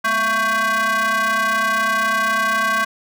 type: ring-modulated tone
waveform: square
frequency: 226 Hz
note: A3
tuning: 47 cents sharp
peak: -14 dBFS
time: 0.04-2.85 s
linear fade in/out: 10 ms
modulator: 1340 Hz
effects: none